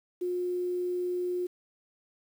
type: tone with quantisation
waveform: sine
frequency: 358 Hz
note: F4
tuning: 43 cents sharp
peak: -28 dBFS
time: 0.21-1.47 s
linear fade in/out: 10 ms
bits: 9
effects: none